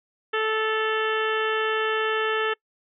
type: harmonic tone with a mistuned harmonic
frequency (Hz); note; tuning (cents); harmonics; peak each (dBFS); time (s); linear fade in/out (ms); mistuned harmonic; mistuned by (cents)
437.5; A4; -10; 1 / 2 / 3 / 4 / 5 / 6 / 7 / 8; -25 / -34 / -28 / -28 / -37 / -35 / -35 / -41; 0.33-2.54; 10; 6; +54
effects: noise-tail reverb RT60 0.1 s tail -25 dB re dry